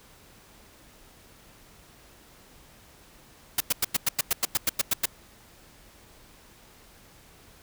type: noise bursts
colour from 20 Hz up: white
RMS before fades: -23 dBFS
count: 13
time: 3.58-5.057 s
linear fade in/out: 5 ms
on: 25 ms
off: 96 ms
effects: pink hiss -54 dBFS RMS until 7.62 s